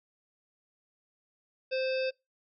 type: harmonic tone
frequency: 522 Hz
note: C5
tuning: 4 cents flat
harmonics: 1 / 3 / 5 / 7 / 9 / 10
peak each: -29 / -42 / -37 / -45 / -44 / -49 dBFS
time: 1.71-2.11 s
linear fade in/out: 20 ms
effects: noise-tail reverb RT60 0.2 s tail -22 dB re dry